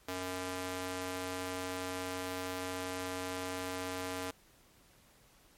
square tone with high-pass filter, 91.9 Hz, F#2, 11 cents flat, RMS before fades -39 dBFS, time 0.08-4.31 s, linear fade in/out 5 ms, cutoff 330 Hz, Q 0.61, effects pink hiss -64 dBFS RMS until 5.57 s + MP3 64 kbps

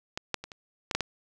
clicks, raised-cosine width 0.2 ms, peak -15 / -10 / -22 / -26 / -12 / -8 / -11 dBFS, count 7, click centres 0.175 / 0.343 / 0.44 / 0.518 / 0.912 / 0.95 / 1.007 s, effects none

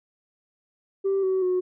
sine tone with pitch steps, 390 / 377.6 / 365.6 Hz, G4 / F#4 / F#4, -9 / +35 / -21 cents, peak -19 dBFS, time 1.04-1.61 s, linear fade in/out 20 ms, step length 190 ms, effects tanh soft clip ceiling -18 dBFS

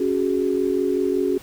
sine chord, C# suspended fourth, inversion none, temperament equal, 277.2 / 370 / 415.3 Hz, C#4 / F#4 / G#4, 0 / 0 / 0 cents, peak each -24 / -21 / -24 dBFS, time 0-1.38 s, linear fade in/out 5 ms, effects pink hiss -45 dBFS RMS until 1.42 s

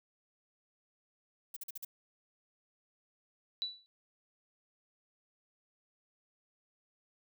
violet noise bursts, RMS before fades -42 dBFS, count 5, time 1.54-1.849 s, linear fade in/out 5 ms, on 25 ms, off 46 ms
sine tone with exponential decay, 3951 Hz, B7, in tune, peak -30 dBFS, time 3.62-3.86 s, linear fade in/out 0 ms, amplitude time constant 52 ms
effects none

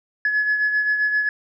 sine beating tone pair, 1700 / 1707.6 Hz, G#6 / G#6, +40 / +48 cents, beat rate 7.6 Hz, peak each -17 / -26 dBFS, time 0.25-1.29 s, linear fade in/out 2 ms, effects tanh soft clip ceiling -13 dBFS

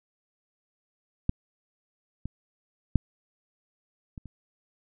clicks, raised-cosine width 5 ms, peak -11 / -21 / -7 / -27 / -30 dBFS, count 5, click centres 1.294 / 2.256 / 2.957 / 4.178 / 4.257 s, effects none

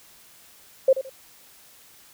sine tone with echo, 530 Hz, C5, 22 cents sharp, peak -12 dBFS, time 0.88-0.93 s, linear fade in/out 5 ms, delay 83 ms, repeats 2, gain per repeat -12 dB, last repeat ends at 1.096 s, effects white hiss -52 dBFS RMS until 2.13 s

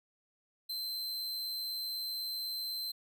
45% pulse tone, 4096 Hz, C8, 38 cents flat, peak -35 dBFS, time 0.69-2.92 s, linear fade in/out 10 ms, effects none

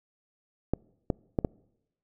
clicks, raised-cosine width 2 ms, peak -12 dBFS, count 4, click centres 0.736 / 1.102 / 1.388 / 1.448 s, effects noise-tail reverb RT60 0.9 s tail -26 dB re dry

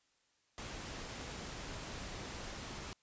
pink noise, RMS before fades -45 dBFS, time 0.58-2.93 s, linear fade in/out 0 ms, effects white hiss -75 dBFS RMS until 3.02 s + resampled to 16000 Hz

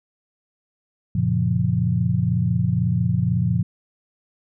sine chord, Gb major seventh, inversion none, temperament equal, 92.5 / 116.54 / 138.59 / 174.61 Hz, Gb2 / Bb2 / Db3 / F3, 0 / 0 / 0 / 0 cents, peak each -26 / -21 / -25 / -22 dBFS, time 1.15-3.63 s, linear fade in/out 5 ms, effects none

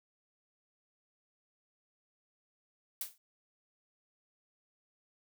blue noise with exponential decay, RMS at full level -34 dBFS, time 3.01-3.18 s, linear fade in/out 2 ms, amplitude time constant 35 ms, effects none

